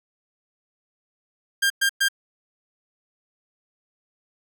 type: tone bursts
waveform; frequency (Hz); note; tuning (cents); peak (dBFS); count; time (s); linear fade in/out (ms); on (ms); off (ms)
sawtooth; 1600; G6; +35; -14; 3; 1.62-2.086; 10; 82; 110
effects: none